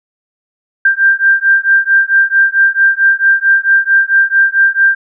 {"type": "beating tone pair", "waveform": "sine", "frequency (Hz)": [1581, 1585.5], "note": ["G6", "G6"], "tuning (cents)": [14, 19], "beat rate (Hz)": 4.5, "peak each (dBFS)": -10, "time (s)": [0.85, 4.95], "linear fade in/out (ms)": 5, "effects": []}